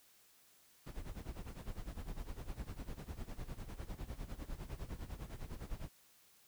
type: noise with tremolo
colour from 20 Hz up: brown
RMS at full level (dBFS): -42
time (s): 0.86-5.89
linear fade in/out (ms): 10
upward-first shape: sine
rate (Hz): 9.9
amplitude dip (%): 85
effects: white hiss -67 dBFS RMS until 6.47 s